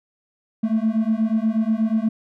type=beating tone pair; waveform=triangle; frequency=217.1 / 225.4 Hz; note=A3 / A3; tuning=-23 / +42 cents; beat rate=8.3 Hz; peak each=-18 dBFS; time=0.63-2.09 s; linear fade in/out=10 ms; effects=tanh soft clip ceiling -10 dBFS